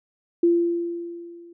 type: tone with level ramp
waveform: sine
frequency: 342.4 Hz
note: F4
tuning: 34 cents flat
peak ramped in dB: -13 to -43 dBFS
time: 0.43-1.53 s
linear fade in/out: 5 ms
effects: none